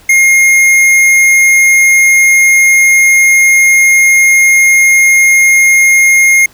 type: tone with tanh clipping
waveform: sine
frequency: 2136 Hz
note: C7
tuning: 35 cents sharp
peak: -5 dBFS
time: 0.09-6.46 s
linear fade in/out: 5 ms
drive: 17 dB
effects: pink hiss -42 dBFS RMS until 6.53 s